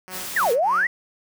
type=tone with tremolo; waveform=5% pulse; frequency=185 Hz; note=F#3; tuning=in tune; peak=-23 dBFS; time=0.08-0.87 s; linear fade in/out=0 ms; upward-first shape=triangle; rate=3.3 Hz; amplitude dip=95%
type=noise; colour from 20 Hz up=white; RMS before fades=-32 dBFS; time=0.1-0.56 s; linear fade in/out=50 ms
type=exponential two-way sweep; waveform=sine; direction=down then up; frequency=2027 to 446.6 to 2027 Hz; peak=-17 dBFS; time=0.36-0.87 s; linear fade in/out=5 ms; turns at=0.52 s
effects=none